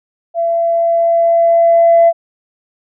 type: tone with level ramp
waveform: sine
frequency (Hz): 674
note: E5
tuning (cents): +38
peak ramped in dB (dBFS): -12 to -3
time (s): 0.34-2.13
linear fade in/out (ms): 50
effects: tanh soft clip ceiling -1 dBFS

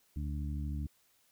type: harmonic tone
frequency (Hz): 73.1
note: D2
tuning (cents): -7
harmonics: 1 / 2 / 3 / 4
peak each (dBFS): -35 / -41 / -45 / -47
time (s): 0.16-0.87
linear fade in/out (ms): 5
effects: white hiss -70 dBFS RMS until 1.31 s

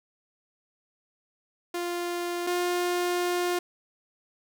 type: tone pair in turn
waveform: sawtooth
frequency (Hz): 349.2 / 354.3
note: F4 / F4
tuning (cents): 0 / +25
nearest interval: unison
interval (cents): 25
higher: second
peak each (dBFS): -25 / -21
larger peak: second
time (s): 1.74-2.47 / 2.47-3.59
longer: second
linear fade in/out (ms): 5
effects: none

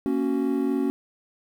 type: chord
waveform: triangle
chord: F# major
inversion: first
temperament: equal with one note detuned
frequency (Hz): 233.1 / 277.2 / 371.5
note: A#3 / C#4 / F#4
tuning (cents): 0 / 0 / +7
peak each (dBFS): -26 / -22 / -26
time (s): 0.06-0.9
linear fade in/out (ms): 0
effects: 9-bit

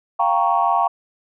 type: chord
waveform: sine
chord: G half-diminished seventh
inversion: third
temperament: equal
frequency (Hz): 698.5 / 784 / 932.3 / 1108.7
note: F5 / G5 / Bb5 / Db6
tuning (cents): 0 / 0 / 0 / 0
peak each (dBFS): -20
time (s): 0.19-0.88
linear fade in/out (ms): 10
effects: tanh soft clip ceiling -5 dBFS

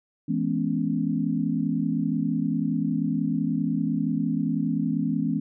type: chord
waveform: sine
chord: C# minor seventh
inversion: first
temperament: equal with one note detuned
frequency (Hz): 164.81 / 211.5 / 246.9 / 277.2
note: E3 / G#3 / B3 / C#4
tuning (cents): 0 / +32 / 0 / 0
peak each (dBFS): -28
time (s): 0.28-5.4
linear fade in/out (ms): 10
effects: none

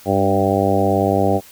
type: harmonic tone with a mistuned harmonic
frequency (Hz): 98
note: G2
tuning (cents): 0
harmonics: 1 / 2 / 3 / 4 / 5 / 6 / 7 / 8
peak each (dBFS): -22 / -22 / -22 / -22 / -22 / -22 / -22 / -22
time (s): 0.05-1.41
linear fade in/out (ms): 50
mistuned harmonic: 2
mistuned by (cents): +16
effects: white hiss -44 dBFS RMS until 1.51 s

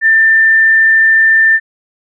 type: tone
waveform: sine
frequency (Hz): 1787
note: A6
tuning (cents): +26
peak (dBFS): -5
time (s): 0.01-1.6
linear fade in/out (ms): 50
effects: none

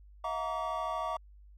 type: tone cluster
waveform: triangle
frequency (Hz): 645 / 718 / 930 / 1145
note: E5 / F5 / A#5 / D6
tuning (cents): -38 / +48 / -4 / -44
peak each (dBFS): -36 / -37 / -37 / -34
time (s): 0.24-1.17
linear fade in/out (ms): 5
effects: added 50 Hz sine -52 dBFS peak until 1.57 s

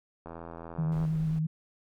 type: click train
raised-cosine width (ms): 1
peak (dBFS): -28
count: 67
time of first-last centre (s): 0.26-1.051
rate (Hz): 83.4
type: tone with vibrato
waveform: sine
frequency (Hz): 158.3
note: D#3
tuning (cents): +30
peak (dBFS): -26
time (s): 0.78-1.47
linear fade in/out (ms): 10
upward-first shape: sine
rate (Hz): 9.2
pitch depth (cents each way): 26
type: noise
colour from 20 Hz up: brown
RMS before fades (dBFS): -43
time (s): 0.92-1.39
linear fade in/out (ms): 2
effects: none

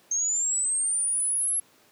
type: linear sweep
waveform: sine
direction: up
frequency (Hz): 6350 to 11175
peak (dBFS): -23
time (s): 0.11-1.6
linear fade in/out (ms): 5
effects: pink hiss -59 dBFS RMS until 1.91 s + high-pass 200 Hz 12 dB/octave

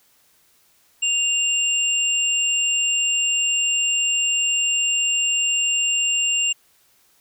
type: tone pair together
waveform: sine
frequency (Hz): 2794 / 7459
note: F7 / A#8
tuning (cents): 0 / 0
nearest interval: octave + perfect fourth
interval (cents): 1700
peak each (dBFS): -19 / -23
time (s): 1.02-6.53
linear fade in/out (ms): 10
effects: white hiss -59 dBFS RMS until 7.2 s

